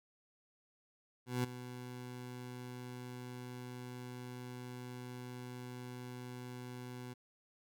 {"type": "tone with ADSR envelope", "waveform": "20% pulse", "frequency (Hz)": 124.4, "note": "B2", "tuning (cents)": 13, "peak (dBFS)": -26, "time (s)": [1.26, 7.14], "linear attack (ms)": 180, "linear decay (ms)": 9, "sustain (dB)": -14, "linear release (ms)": 13, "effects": []}